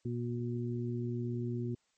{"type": "harmonic tone", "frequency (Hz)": 120, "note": "B2", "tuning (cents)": -49, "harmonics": [1, 2, 3], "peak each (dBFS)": [-35, -38, -40], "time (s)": [0.05, 1.75], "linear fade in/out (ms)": 5, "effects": ["white hiss -75 dBFS RMS until 1.97 s", "MP3 32 kbps"]}